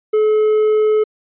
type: tone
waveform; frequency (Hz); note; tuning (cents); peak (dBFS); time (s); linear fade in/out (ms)
triangle; 429.4; A4; -42; -9; 0.13-1.04; 10
effects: resampled to 8000 Hz